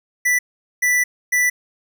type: tone bursts at uneven times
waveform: square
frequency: 1975.5 Hz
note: B6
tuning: in tune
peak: -15 dBFS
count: 3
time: 0.25-0.39 / 0.82-1.04 / 1.32-1.5 s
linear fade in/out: 10 ms
effects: none